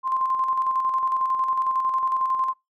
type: tone with tremolo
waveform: sine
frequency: 1048 Hz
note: C6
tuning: 2 cents sharp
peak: -19 dBFS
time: 0.03-2.54 s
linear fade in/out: 50 ms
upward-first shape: square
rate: 11 Hz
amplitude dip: 40%
effects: noise-tail reverb RT60 0.2 s tail -24 dB re dry